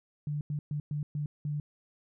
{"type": "tone bursts at uneven times", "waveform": "sine", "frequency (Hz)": 147.7, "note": "D3", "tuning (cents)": 10, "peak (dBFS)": -30, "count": 6, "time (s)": [[0.27, 0.41], [0.5, 0.59], [0.71, 0.8], [0.91, 1.03], [1.15, 1.26], [1.45, 1.6]], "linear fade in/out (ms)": 2, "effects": []}